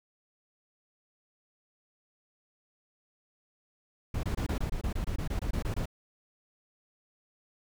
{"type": "noise bursts", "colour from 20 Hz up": "brown", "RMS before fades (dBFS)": -31, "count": 15, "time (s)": [4.14, 5.857], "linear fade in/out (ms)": 5, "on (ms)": 93, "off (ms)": 23, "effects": []}